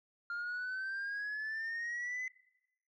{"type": "exponential sweep", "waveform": "sine", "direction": "up", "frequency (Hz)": [1396.9, 2034], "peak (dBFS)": -34, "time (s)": [0.3, 2.28], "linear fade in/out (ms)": 2, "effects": ["noise-tail reverb RT60 0.9 s tail -23 dB re dry", "tanh soft clip ceiling -35 dBFS"]}